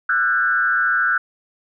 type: tone with frequency modulation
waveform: sine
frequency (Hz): 1480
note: F#6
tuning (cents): 0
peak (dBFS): -15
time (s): 0.09-1.18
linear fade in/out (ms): 5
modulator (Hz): 123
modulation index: 1.1
effects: none